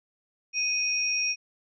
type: tone pair together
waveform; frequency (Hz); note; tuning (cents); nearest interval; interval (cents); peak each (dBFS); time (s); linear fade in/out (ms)
sine; 2489 / 5601; D#7 / F8; 0 / +4; octave + major second; 1404; -27 / -27; 0.53-1.36; 50
effects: none